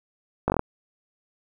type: slowing click train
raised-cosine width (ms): 1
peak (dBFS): -8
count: 6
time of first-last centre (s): 0.48-0.594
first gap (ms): 19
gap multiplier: 1.09
effects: 8-bit